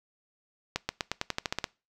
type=accelerating click train; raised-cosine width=0.2 ms; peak=-11 dBFS; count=11; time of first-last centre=0.76-1.642 s; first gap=130 ms; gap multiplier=0.91; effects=noise-tail reverb RT60 0.3 s tail -23 dB re dry